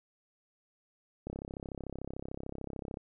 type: click train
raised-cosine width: 2 ms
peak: -26 dBFS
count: 58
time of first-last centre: 1.27-2.971 s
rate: 33.5 Hz
effects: none